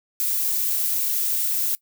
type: noise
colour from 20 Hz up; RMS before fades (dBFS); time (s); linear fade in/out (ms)
violet; -23; 0.2-1.75; 0
effects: noise-tail reverb RT60 0.1 s tail -21 dB re dry